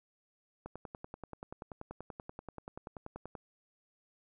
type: click train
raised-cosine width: 1 ms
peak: -29 dBFS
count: 29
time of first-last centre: 0.66-3.352 s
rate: 10.4 Hz
effects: none